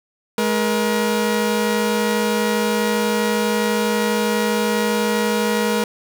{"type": "tone pair together", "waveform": "sawtooth", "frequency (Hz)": [211.8, 475.9], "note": ["G#3", "A#4"], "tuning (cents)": [34, 36], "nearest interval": "octave + major second", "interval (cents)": 1402, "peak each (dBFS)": -16, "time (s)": [0.38, 5.84], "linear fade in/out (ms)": 2, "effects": []}